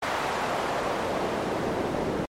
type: noise with band-pass filter sweep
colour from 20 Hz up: pink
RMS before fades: -28 dBFS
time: 0.02-2.26 s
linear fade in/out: 10 ms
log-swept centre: 980 to 360 Hz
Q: 0.94
effects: MP3 64 kbps